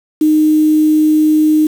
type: tone with quantisation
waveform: sine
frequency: 308.1 Hz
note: D#4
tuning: 17 cents flat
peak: -7 dBFS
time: 0.21-1.67 s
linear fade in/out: 5 ms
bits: 5
effects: none